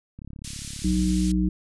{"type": "click train", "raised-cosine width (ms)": 5, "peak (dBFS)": -27, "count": 33, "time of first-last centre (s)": [0.19, 1.107], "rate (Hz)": 34.9}
{"type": "band-pass noise", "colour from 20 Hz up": "white", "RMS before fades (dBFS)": -38, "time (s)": [0.44, 1.32], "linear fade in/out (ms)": 5, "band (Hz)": [3000, 10000], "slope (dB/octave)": 12}
{"type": "harmonic tone", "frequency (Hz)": 61.74, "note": "B1", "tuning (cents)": 0, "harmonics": [1, 3, 5], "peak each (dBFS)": [-25, -22, -26], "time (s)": [0.84, 1.49], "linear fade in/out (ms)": 5}
{"effects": ["resampled to 24000 Hz"]}